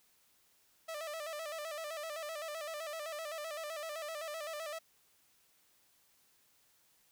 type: tone with vibrato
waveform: sawtooth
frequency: 622.3 Hz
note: D#5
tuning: in tune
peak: -36 dBFS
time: 0.88-4.79 s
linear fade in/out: 10 ms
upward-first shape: square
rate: 7.8 Hz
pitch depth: 79 cents each way
effects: white hiss -70 dBFS RMS until 7.11 s